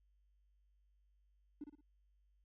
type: tone with echo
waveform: triangle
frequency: 293.7 Hz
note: D4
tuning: in tune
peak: -39 dBFS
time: 1.61-1.64 s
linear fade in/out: 5 ms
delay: 57 ms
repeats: 3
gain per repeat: -8 dB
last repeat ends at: 1.811 s
effects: tanh soft clip ceiling -41 dBFS + added 50 Hz sine -70 dBFS peak until 2.44 s